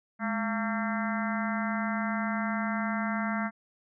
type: harmonic tone with a mistuned harmonic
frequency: 226.9 Hz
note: A#3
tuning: 47 cents flat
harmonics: 1 / 3 / 4 / 5 / 6 / 7 / 8 / 9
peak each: -30 / -37 / -39 / -40 / -37 / -38 / -41 / -40 dBFS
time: 0.19-3.51 s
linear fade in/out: 50 ms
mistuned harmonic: 1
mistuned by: -120 cents
effects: none